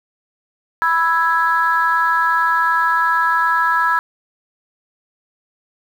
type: chord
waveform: sine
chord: E major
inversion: second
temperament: equal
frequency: 987.8 / 1318.5 / 1661.2 Hz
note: B5 / E6 / G#6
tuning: 0 / 0 / 0 cents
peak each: -17 dBFS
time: 0.82-3.99 s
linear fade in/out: 0 ms
effects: tanh soft clip ceiling -5 dBFS + 7-bit